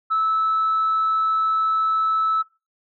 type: tone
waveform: sine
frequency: 1307 Hz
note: E6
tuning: 15 cents flat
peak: -16 dBFS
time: 0.1-2.43 s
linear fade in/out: 20 ms
effects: noise-tail reverb RT60 0.3 s tail -22 dB re dry + tanh soft clip ceiling -14 dBFS